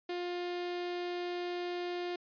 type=tone with notch filter; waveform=sawtooth; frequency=353.4 Hz; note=F4; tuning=21 cents sharp; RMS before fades=-37 dBFS; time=0.09-2.16 s; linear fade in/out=5 ms; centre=1200 Hz; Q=1.9; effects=resampled to 11025 Hz